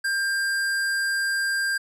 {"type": "tone", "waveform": "square", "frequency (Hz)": 1594, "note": "G6", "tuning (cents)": 28, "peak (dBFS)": -23, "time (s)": [0.04, 1.78], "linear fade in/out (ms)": 10, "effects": ["low-pass 12000 Hz 12 dB/octave"]}